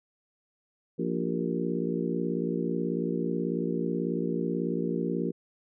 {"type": "harmonic tone with a mistuned harmonic", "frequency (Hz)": 58.27, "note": "A#1", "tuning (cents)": 0, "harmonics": [3, 4, 5, 6, 7, 8], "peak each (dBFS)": [-32, -33, -34, -35, -35, -36], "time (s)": [0.98, 5.32], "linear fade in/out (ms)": 20, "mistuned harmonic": 7, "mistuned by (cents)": -63, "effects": []}